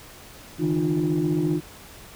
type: tone cluster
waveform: sine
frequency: 145.5 / 160.4 / 304.1 / 352.3 Hz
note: D3 / E3 / D#4 / F4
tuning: -16 / -47 / -40 / +15 cents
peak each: -30 / -24 / -23 / -25 dBFS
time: 0.58-1.61 s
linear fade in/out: 50 ms
effects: tanh soft clip ceiling -14 dBFS + pink hiss -45 dBFS RMS until 2.15 s